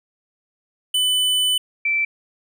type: tone pair in turn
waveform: square / sine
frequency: 3000 / 2332 Hz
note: F#7 / D7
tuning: +23 / -13 cents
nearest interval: major third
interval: 436 cents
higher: first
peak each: -17 dBFS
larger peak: neither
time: 0.94-1.58 / 1.85-2.05 s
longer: first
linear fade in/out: 5 ms
effects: none